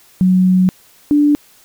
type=tone pair in turn; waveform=sine; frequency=184.7 / 293.2 Hz; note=F#3 / D4; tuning=-3 / -3 cents; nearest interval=minor sixth; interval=800 cents; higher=second; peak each=-8 / -8 dBFS; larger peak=neither; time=0.21-0.69 / 1.11-1.35 s; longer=first; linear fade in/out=0 ms; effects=white hiss -48 dBFS RMS until 1.64 s